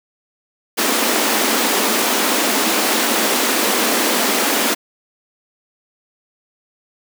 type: high-pass noise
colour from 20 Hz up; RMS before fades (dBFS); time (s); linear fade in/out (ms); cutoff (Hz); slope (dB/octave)
pink; -17; 0.77-4.75; 20; 210; 96
effects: none